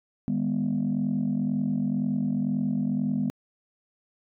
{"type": "chord", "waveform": "sine", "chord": "G# minor", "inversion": "second", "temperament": "equal with one note detuned", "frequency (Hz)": [155.56, 204.9, 246.9], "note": ["D#3", "G#3", "B3"], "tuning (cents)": [0, -23, 0], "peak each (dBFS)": [-30, -26, -26], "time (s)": [0.28, 3.3], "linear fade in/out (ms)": 0, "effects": ["tanh soft clip ceiling -18 dBFS"]}